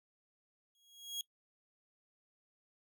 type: tone with exponential growth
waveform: sawtooth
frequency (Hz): 3300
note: G#7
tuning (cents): -12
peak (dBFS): -32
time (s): 0.75-1.21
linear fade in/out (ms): 1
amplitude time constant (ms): 100
effects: noise-tail reverb RT60 0.1 s tail -21 dB re dry